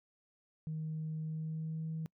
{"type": "tone with pitch glide", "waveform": "sine", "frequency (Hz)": [157, 159.93], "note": ["D#3", "D#3"], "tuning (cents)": [16, 48], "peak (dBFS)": -35, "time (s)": [0.67, 2.06], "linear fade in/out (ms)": 0, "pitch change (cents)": 32, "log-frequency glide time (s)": [1.2, 1.89], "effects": ["noise-tail reverb RT60 0.1 s tail -25 dB re dry", "tanh soft clip ceiling -32 dBFS"]}